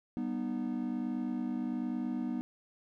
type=chord; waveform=triangle; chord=G augmented; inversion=none; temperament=just; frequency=196 / 245 / 306.2 Hz; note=G3 / B3 / D#4; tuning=0 / -14 / -28 cents; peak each=-38 / -32 / -37 dBFS; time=0.17-2.41 s; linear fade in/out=0 ms; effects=none